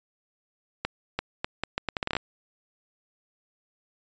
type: accelerating click train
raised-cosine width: 0.3 ms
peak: -11 dBFS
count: 13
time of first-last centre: 0.85-2.167 s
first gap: 340 ms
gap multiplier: 0.75
effects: resampled to 16000 Hz